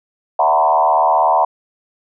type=tone with frequency modulation; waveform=sine; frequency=827 Hz; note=G#5; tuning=8 cents flat; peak=-10 dBFS; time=0.39-1.45 s; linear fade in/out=5 ms; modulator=76 Hz; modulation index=2.6; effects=none